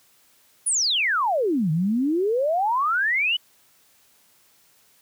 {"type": "exponential two-way sweep", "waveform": "sine", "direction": "down then up", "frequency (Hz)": [10420, 150.7, 3044], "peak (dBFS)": -19, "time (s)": [0.66, 3.37], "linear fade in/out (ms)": 10, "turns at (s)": 1.71, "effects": ["white hiss -59 dBFS RMS until 5.01 s", "high-pass 60 Hz 12 dB/octave"]}